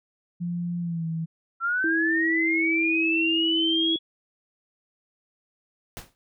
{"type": "tone with pitch glide", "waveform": "sine", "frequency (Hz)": [173.7, 163.01], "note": ["F3", "E3"], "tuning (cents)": [-9, -19], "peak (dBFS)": -26, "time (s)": [0.4, 1.26], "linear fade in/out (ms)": 20, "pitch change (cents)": -110, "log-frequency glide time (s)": [0.8, 1.06]}
{"type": "linear sweep", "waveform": "sine", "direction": "up", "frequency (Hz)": [1342, 3381], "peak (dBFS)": -22, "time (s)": [1.6, 3.99], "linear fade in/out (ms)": 50}
{"type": "tone", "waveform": "sine", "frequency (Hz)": 326.3, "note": "E4", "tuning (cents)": -18, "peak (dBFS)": -24, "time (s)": [1.84, 3.96], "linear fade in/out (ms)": 2}
{"type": "noise with exponential decay", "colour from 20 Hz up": "pink", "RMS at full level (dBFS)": -34, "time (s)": [5.97, 6.15], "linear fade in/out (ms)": 0, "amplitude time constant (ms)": 37}
{"effects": []}